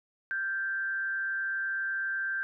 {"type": "tone with frequency modulation", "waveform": "sine", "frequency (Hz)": 1568, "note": "G6", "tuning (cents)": 0, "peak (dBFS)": -29, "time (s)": [0.31, 2.43], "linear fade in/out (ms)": 0, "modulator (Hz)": 164, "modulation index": 0.35, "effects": []}